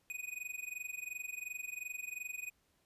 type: tone with amplitude modulation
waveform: square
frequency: 2489 Hz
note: D#7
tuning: in tune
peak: -38 dBFS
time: 0.1-2.5 s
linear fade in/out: 0 ms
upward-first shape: sine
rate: 22.8 Hz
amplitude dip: 90%
effects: pink hiss -75 dBFS RMS until 2.85 s + resampled to 32000 Hz